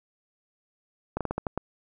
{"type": "slowing click train", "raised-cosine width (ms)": 1, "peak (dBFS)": -14, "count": 7, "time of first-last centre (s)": [1.17, 1.576], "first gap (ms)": 37, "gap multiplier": 1.24, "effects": []}